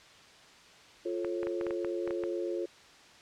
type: chord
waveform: sine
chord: F augmented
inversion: none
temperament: just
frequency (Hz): 349.2 / 436.5 / 545.7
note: F4 / A4 / C#5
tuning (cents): 0 / -14 / -27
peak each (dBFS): -33 / -38 / -38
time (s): 1.05-2.66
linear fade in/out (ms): 10
type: clicks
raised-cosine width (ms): 0.5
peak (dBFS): -25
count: 10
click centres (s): 1.247 / 1.431 / 1.47 / 1.612 / 1.667 / 1.708 / 1.847 / 2.076 / 2.108 / 2.237
effects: white hiss -55 dBFS RMS until 3.21 s + low-pass 5000 Hz 12 dB/octave